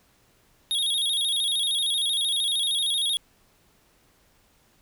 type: tone with vibrato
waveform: square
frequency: 3520 Hz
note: A7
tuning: in tune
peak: -23 dBFS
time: 0.71-3.17 s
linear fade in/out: 0 ms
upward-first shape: square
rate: 13 Hz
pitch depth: 92 cents each way
effects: pink hiss -62 dBFS RMS until 4.81 s